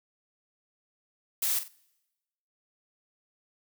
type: noise with echo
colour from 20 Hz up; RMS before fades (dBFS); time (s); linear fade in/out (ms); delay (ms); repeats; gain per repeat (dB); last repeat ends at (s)
blue; -28; 1.42-1.59; 5; 46; 2; -10; 1.682
effects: noise-tail reverb RT60 1.0 s tail -25 dB re dry